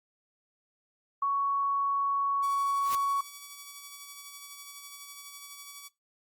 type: tone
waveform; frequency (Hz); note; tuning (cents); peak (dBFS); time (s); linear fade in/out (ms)
sine; 1115; C#6; +10; -25; 1.22-3.21; 5
type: tone with tremolo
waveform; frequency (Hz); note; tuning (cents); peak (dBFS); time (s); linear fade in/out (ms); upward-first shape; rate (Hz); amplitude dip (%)
5% pulse; 1139; C#6; +47; -31; 2.42-5.89; 20; sine; 12; 35
type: noise with exponential growth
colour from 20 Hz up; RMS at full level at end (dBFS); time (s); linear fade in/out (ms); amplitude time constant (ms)
white; -33; 2.75-2.95; 2; 42
effects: noise-tail reverb RT60 0.2 s tail -21 dB re dry + Opus 32 kbps